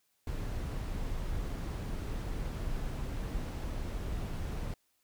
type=noise; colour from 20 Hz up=brown; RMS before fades=-36 dBFS; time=0.27-4.74 s; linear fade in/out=2 ms; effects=white hiss -75 dBFS RMS until 5.03 s